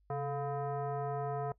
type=tone with frequency modulation; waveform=sine; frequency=134.8 Hz; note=C#3; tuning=48 cents flat; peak=-33 dBFS; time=0.1-1.52 s; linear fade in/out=2 ms; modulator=569 Hz; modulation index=1.4; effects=noise-tail reverb RT60 0.1 s tail -21 dB re dry + added 50 Hz sine -66 dBFS peak until 1.58 s